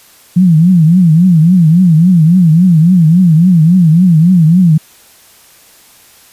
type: tone with vibrato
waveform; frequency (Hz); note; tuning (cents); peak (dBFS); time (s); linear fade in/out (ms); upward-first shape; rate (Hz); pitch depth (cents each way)
sine; 170.2; F3; -44; -3; 0.36-4.78; 10; triangle; 3.6; 200
effects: white hiss -42 dBFS RMS until 6.32 s + resampled to 32000 Hz